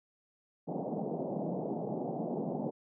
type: band-pass noise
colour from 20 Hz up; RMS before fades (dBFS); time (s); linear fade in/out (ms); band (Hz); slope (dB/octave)
pink; -36; 0.67-2.71; 20; 150 to 790; 48
effects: none

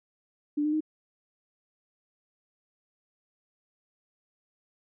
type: tone with pitch steps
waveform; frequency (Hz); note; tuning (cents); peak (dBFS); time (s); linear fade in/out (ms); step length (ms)
sine; 294.5 / 302.1 / 309.9; D4 / D4 / D#4; +5 / +49 / -7; -24; 0.57-0.807; 10; 79
effects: none

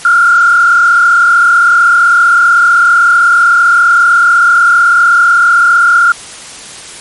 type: tone with frequency modulation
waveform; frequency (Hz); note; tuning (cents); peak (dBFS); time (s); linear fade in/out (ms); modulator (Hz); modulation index
sine; 1396.9; F6; 0; -3; 0.05-6.12; 2; 35.7; 1.1
effects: white hiss -28 dBFS RMS until 7 s + MP3 48 kbps

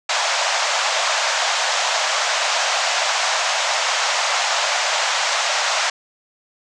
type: band-pass noise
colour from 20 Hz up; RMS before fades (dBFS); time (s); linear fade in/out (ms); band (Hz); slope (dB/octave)
pink; -20; 0.09-5.9; 5; 600 to 7300; 48
effects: none

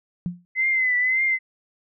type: tone with exponential decay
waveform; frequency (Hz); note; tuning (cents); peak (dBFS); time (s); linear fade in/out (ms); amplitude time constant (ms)
sine; 176.1; F3; +15; -20; 0.26-0.45; 0; 40
type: tone with vibrato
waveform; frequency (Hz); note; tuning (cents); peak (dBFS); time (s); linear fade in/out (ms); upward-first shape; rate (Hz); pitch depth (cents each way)
sine; 2040; C7; -44; -18; 0.55-1.39; 50; triangle; 1.8; 69
effects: none

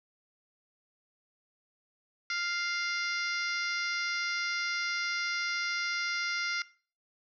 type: harmonic tone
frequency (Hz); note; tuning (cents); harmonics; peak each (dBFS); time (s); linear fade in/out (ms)
698.5; F5; 0; 2 / 3 / 4 / 5 / 6 / 7 / 8 / 9; -35 / -34 / -45 / -45 / -43 / -40 / -42 / -53; 2.3-6.62; 2
effects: noise-tail reverb RT60 0.4 s tail -19 dB re dry

